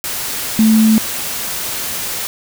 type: tone in noise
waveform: sine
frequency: 220 Hz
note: A3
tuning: in tune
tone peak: -7 dBFS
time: 0.59-0.98 s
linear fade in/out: 0 ms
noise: white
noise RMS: -22 dBFS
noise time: 0.04-2.27 s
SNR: +12 dB
effects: none